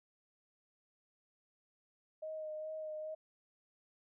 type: tone with vibrato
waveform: sine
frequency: 622.3 Hz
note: D#5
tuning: in tune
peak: -40 dBFS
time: 2.22-3.15 s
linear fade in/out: 10 ms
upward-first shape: sine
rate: 2.4 Hz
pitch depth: 19 cents each way
effects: none